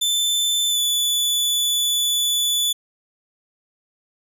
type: tone with pitch glide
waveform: sawtooth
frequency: 3532 to 3465 Hz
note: A7 to A7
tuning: +6 to -27 cents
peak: -15 dBFS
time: 0.01-2.73 s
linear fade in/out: 10 ms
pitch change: -33 cents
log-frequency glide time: 0.69-0.79 s
effects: none